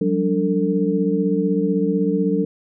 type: tone cluster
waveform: sine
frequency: 180.8 / 196.7 / 291 / 450.6 Hz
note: F#3 / G3 / D4 / A4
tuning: -40 / +6 / -16 / +41 cents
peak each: -22 dBFS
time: 0.01-2.45 s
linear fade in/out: 5 ms
effects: none